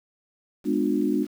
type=chord; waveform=sine; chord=G# diminished seventh; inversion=none; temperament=just; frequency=207.7 / 249.2 / 299 / 358.8 Hz; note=G#3 / B3 / D4 / F4; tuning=0 / +16 / +31 / +47 cents; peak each=-27 / -27 / -24 / -28 dBFS; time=0.64-1.27 s; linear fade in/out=50 ms; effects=8-bit